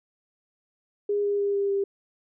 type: tone with pitch steps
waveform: sine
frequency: 409.5 / 406.2 / 402.9 / 399.7 / 396.5 Hz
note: G#4 / G#4 / G4 / G4 / G4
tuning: -24 / -38 / +48 / +34 / +20 cents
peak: -22 dBFS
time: 1.09-1.84 s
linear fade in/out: 5 ms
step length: 150 ms
effects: none